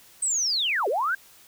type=linear two-way sweep; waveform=sine; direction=down then up; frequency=8372 to 370 to 1623 Hz; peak=-22 dBFS; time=0.22-1.15 s; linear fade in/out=5 ms; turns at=0.88 s; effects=white hiss -53 dBFS RMS until 1.47 s